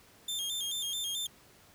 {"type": "tone with vibrato", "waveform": "sawtooth", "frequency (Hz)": 3400, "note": "G#7", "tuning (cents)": 40, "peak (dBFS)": -30, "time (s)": [0.28, 1.27], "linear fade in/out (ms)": 5, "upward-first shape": "square", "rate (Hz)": 4.6, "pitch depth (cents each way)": 82, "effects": ["pink hiss -59 dBFS RMS until 1.74 s", "high-pass 60 Hz 12 dB/octave"]}